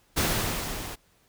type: noise with level ramp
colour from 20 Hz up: pink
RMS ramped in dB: -23 to -38 dBFS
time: 0.16-0.96 s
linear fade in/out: 20 ms
effects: pink hiss -64 dBFS RMS until 1.28 s